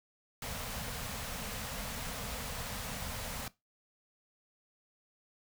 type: band-stop noise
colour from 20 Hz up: pink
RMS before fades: -40 dBFS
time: 0.42-3.48 s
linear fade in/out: 2 ms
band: 270 to 430 Hz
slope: 96 dB/octave
effects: noise-tail reverb RT60 0.2 s tail -19 dB re dry